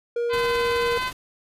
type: tone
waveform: triangle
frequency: 473.7 Hz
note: A#4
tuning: 28 cents sharp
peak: -20 dBFS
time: 0.16-0.98 s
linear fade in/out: 5 ms
type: harmonic tone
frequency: 510 Hz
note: C5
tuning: 44 cents flat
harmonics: 2 / 3 / 4 / 5 / 6 / 7 / 8 / 9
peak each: -27 / -31 / -33 / -35 / -37 / -38 / -39 / -40 dBFS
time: 0.29-1.12 s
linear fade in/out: 50 ms
type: noise with tremolo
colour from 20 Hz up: pink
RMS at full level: -35 dBFS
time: 0.33-1.13 s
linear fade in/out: 5 ms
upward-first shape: triangle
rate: 19 Hz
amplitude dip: 55%
effects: resampled to 32000 Hz